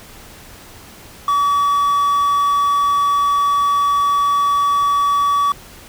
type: tone with quantisation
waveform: triangle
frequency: 1142 Hz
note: D6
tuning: 49 cents flat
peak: -11 dBFS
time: 1.28-5.52 s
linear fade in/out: 2 ms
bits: 6
effects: pink hiss -40 dBFS RMS until 5.88 s